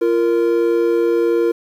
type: tone pair together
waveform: triangle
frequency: 344.3 / 465.6 Hz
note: F4 / A#4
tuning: -25 / -2 cents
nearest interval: perfect fourth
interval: 523 cents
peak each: -14 dBFS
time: 0.01-1.52 s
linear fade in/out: 10 ms
effects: 8-bit